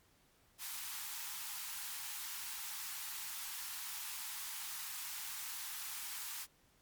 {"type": "high-pass noise", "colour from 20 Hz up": "white", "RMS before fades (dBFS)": -44, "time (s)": [0.58, 6.47], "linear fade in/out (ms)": 50, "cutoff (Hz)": 790, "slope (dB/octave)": 96, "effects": ["pink hiss -70 dBFS RMS until 6.81 s", "MP3 96 kbps"]}